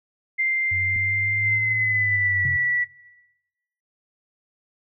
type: tone with pitch glide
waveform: sine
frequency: 2093 to 1952.8 Hz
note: C7 to B6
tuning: 0 to -20 cents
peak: -19 dBFS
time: 0.38-2.85 s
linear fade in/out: 20 ms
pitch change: -120 cents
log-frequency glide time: 1.39-2.4 s
type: exponential two-way sweep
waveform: sine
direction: up then down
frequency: 92.5 to 110 to 92.5 Hz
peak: -29 dBFS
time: 0.71-2.57 s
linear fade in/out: 10 ms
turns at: 1.76 s
type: click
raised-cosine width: 5 ms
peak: -27 dBFS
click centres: 0.962 s
type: tone with exponential decay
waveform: sine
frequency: 134.6 Hz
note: C3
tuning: 49 cents sharp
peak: -24 dBFS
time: 2.45-2.8 s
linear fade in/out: 2 ms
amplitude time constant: 76 ms
effects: noise-tail reverb RT60 1.0 s tail -17 dB re dry